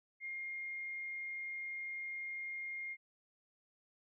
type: tone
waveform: sine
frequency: 2126 Hz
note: C7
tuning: 27 cents sharp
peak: -40 dBFS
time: 0.2-2.97 s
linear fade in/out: 50 ms
effects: none